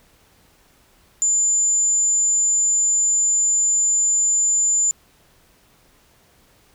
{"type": "tone", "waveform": "sine", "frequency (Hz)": 7100, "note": "A8", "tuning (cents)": 15, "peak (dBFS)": -15, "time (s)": [1.22, 4.91], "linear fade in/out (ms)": 0, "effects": ["pink hiss -56 dBFS RMS until 6.74 s"]}